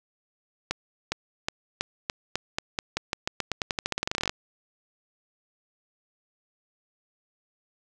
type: accelerating click train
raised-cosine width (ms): 0.2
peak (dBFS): -9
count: 29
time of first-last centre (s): 0.71-4.295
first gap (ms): 410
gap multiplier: 0.89
effects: none